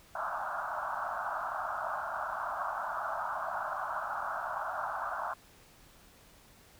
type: band-pass noise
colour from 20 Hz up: white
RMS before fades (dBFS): -36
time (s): 0.15-5.34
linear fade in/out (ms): 5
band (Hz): 610 to 1500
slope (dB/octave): 96
effects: pink hiss -59 dBFS RMS until 6.79 s